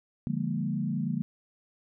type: chord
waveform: sine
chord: Bb dominant seventh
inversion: first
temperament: equal with one note detuned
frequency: 146.83 / 174.61 / 204.4 / 233.1 Hz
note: D3 / F3 / Ab3 / Bb3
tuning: 0 / 0 / -27 / 0 cents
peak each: -33 dBFS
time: 0.27-1.22 s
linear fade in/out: 0 ms
effects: none